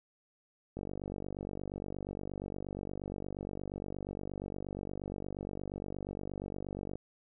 click train, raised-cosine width 2 ms, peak -26 dBFS, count 301, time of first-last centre 0.77-6.956 s, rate 48.5 Hz, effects none

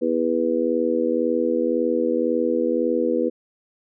harmonic tone, 81.9 Hz, E2, 11 cents flat, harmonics 3 / 4 / 5 / 6, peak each -25 / -24 / -26 / -22 dBFS, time 0.01-3.3 s, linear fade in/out 20 ms, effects none

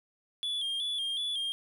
triangle tone with vibrato, 3322 Hz, G#7, in tune, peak -29 dBFS, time 0.43-1.52 s, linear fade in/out 0 ms, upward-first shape square, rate 2.7 Hz, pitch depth 58 cents each way, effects none

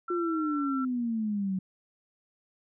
sine tone, 1349 Hz, E6, 40 cents sharp, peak -33 dBFS, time 0.08-0.85 s, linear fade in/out 5 ms
sine exponential sweep, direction down, 358.3 to 185.2 Hz, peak -27 dBFS, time 0.1-1.59 s, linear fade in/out 5 ms
effects none

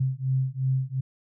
sine beating tone pair, 130.3 / 133.1 Hz, C3 / C3, -7 / +30 cents, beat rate 2.8 Hz, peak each -26 dBFS, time 0-1.01 s, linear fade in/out 10 ms, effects none

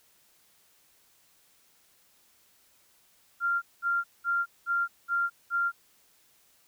sine tone bursts, 1389 Hz, F6, 10 cents flat, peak -24 dBFS, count 6, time 3.4-5.72 s, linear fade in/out 50 ms, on 220 ms, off 200 ms, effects white hiss -64 dBFS RMS until 6.67 s

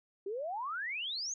sine exponential sweep, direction up, 376.5 to 6720 Hz, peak -35 dBFS, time 0.26-1.34 s, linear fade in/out 5 ms, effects none

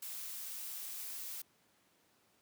blue noise, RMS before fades -44 dBFS, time 0.02-1.42 s, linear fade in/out 5 ms, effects pink hiss -71 dBFS RMS until 2.41 s + high-pass 150 Hz 12 dB/octave

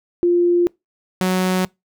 sine / sawtooth tone pair in turn, 349.2 / 184.98 Hz, F4 / F#3, 0 / 0 cents, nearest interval major seventh, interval 1100 cents, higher first, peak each -12 dBFS, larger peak neither, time 0.23-0.67 / 1.21-1.65 s, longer neither, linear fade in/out 0 ms, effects noise-tail reverb RT60 0.2 s tail -25 dB re dry

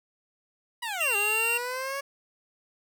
15% pulse linear two-way sweep, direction down then up, 987.8 to 402.2 to 561 Hz, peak -24 dBFS, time 0.82-2.01 s, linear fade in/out 10 ms, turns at 1.16 s
square tone, 2762 Hz, F7, 20 cents flat, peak -25 dBFS, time 1-1.58 s, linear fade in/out 10 ms
effects none

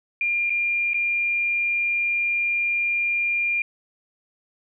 sine tone with dropouts, 2400 Hz, D7, 37 cents sharp, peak -20 dBFS, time 0.21-3.62 s, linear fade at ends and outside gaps 2 ms, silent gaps 0.497-0.503 / 0.934-0.943 s, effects none

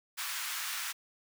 pink high-pass noise, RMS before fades -37 dBFS, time 0.17-0.93 s, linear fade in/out 20 ms, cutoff 1200 Hz, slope 24 dB/octave, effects none

